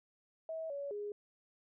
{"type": "tone with pitch steps", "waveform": "sine", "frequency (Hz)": [645, 565, 413.2], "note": ["E5", "C#5", "G#4"], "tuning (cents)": [-38, 33, -9], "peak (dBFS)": -38, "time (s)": [0.49, 1.12], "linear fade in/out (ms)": 2, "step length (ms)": 210, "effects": []}